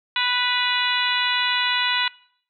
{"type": "harmonic tone with a mistuned harmonic", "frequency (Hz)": 493.9, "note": "B4", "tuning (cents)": 0, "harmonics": [2, 3, 4, 5, 6, 7, 8], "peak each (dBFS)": [-27, -27, -27, -27, -27, -27, -27], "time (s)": [0.16, 2.08], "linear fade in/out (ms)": 2, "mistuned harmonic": 6, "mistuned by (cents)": -28, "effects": ["noise-tail reverb RT60 0.6 s tail -22 dB re dry"]}